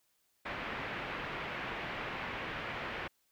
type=low-pass noise; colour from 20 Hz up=white; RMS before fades=-40 dBFS; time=0.45-3.08 s; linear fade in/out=10 ms; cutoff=2500 Hz; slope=24 dB/octave; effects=white hiss -75 dBFS RMS until 3.31 s